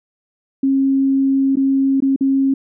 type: tone with dropouts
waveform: sine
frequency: 270.6 Hz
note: C#4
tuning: 42 cents flat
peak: -12 dBFS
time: 0.63-2.54 s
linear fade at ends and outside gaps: 5 ms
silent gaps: 1.557-1.569 / 2.004-2.022 / 2.162-2.208 s
effects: none